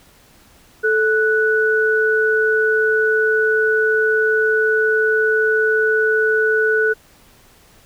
sine tone pair together, 437.3 / 1480 Hz, A4 / F#6, -11 / 0 cents, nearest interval octave + major sixth, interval 2111 cents, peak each -16 dBFS, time 0.83-6.94 s, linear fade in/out 20 ms, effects pink hiss -50 dBFS RMS until 7.85 s

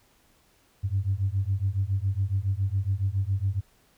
sine beating tone pair, 94 / 101.2 Hz, F#2 / G#2, +28 / -44 cents, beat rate 7.2 Hz, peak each -26 / -26 dBFS, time 0.83-3.61 s, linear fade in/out 20 ms, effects tanh soft clip ceiling -16 dBFS + pink hiss -63 dBFS RMS until 3.97 s

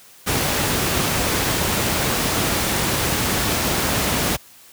pink noise, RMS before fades -20 dBFS, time 0.26-4.37 s, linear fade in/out 20 ms, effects white hiss -47 dBFS RMS until 4.72 s + high-pass 60 Hz 12 dB/octave

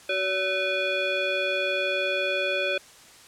sine tone with frequency modulation, 1513 Hz, F#6, 38 cents sharp, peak -23 dBFS, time 0.09-2.78 s, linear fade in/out 5 ms, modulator 944 Hz, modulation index 1.8, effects white hiss -50 dBFS RMS until 3.27 s + low-pass 9000 Hz 12 dB/octave

